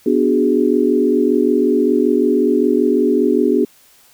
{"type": "chord", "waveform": "sine", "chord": "G# half-diminished seventh", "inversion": "first", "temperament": "equal", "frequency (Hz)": [246.9, 293.7, 370, 415.3], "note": ["B3", "D4", "F#4", "G#4"], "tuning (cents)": [0, 0, 0, 0], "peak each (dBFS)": -17, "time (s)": [0.06, 3.65], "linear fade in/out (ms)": 5, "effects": ["white hiss -50 dBFS RMS until 4.13 s"]}